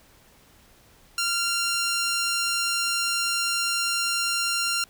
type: tone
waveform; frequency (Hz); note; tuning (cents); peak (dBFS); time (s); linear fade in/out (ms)
10% pulse; 1385; F6; -15; -15; 1.18-4.84; 2
effects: pink hiss -56 dBFS RMS until 4.89 s